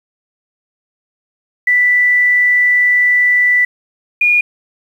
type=tone pair in turn; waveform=sine; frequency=1975.5 / 2436 Hz; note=B6 / D#7; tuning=0 / -37 cents; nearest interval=major third; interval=363 cents; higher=second; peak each=-8 dBFS; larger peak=neither; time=1.67-3.65 / 4.21-4.41 s; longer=first; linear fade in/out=5 ms; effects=7-bit